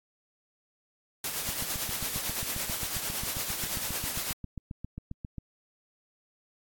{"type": "noise with tremolo", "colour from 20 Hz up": "white", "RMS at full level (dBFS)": -31, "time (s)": [1.24, 4.33], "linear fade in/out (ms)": 2, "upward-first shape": "triangle", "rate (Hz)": 8.9, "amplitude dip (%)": 50}
{"type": "click train", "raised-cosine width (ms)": 5, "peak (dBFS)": -25, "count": 30, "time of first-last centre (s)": [1.49, 5.383], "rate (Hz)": 7.45}
{"effects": ["AAC 64 kbps"]}